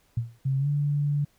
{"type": "tone with exponential decay", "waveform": "sine", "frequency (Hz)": 116.6, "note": "A#2", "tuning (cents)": 1, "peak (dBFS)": -20, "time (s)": [0.17, 0.39], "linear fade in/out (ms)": 5, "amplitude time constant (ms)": 46}
{"type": "tone with pitch glide", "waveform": "sine", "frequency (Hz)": [134.6, 145.1], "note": ["C3", "D3"], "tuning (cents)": [49, -21], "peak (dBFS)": -22, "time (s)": [0.45, 1.25], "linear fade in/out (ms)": 10, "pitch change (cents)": 130, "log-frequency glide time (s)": [0.58, 0.68]}
{"effects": ["pink hiss -65 dBFS RMS until 1.38 s"]}